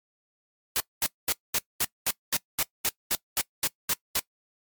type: noise bursts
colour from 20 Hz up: white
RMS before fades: -25 dBFS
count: 14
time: 0.76-4.194 s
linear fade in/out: 0 ms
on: 41 ms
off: 220 ms
effects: noise-tail reverb RT60 0.1 s tail -21 dB re dry + MP3 96 kbps